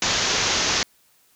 white low-pass noise, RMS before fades -22 dBFS, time 0.02-0.83 s, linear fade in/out 2 ms, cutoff 6800 Hz, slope 96 dB/octave, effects white hiss -60 dBFS RMS until 1.35 s

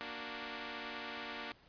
5% pulse chord, Bb augmented, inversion none, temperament equal, 233.1 / 293.7 / 370 Hz, Bb3 / D4 / F#4, 0 / 0 / 0 cents, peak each -34 / -34 / -38 dBFS, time 0.01-1.52 s, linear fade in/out 0 ms, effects pink hiss -64 dBFS RMS until 1.68 s + resampled to 11025 Hz

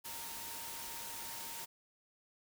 sine tone in noise, 923 Hz, A#5, 17 cents flat, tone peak -52 dBFS, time 0.04-1.66 s, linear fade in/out 20 ms, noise white, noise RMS -45 dBFS, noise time 0.04-1.66 s, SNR -10 dB, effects none

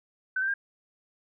sine tone with pitch steps, 1520 / 1562.7 / 1606.7 Hz, F#6 / G6 / G6, +46 / -6 / +42 cents, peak -25 dBFS, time 0.36-0.54 s, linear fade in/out 5 ms, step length 60 ms, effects none

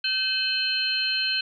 sine tone cluster, 1539 / 2591 / 3051 / 4180 Hz, G6 / E7 / G7 / C8, -32 / -30 / -48 / -2 cents, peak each -31 / -29 / -28 / -26 dBFS, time 0.04-1.41 s, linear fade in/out 5 ms, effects none

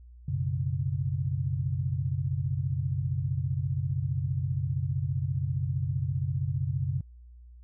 sine chord, F# suspended fourth, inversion none, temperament equal, 92.5 / 123.47 / 138.59 Hz, F#2 / B2 / C#3, 0 / 0 / 0 cents, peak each -31 / -32 / -30 dBFS, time 0.28-7.01 s, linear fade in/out 5 ms, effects added 60 Hz sine -47 dBFS peak until 7.63 s

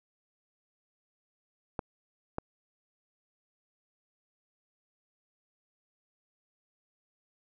clicks, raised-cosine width 1 ms, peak -18 dBFS, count 2, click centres 1.792 / 2.384 s, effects none

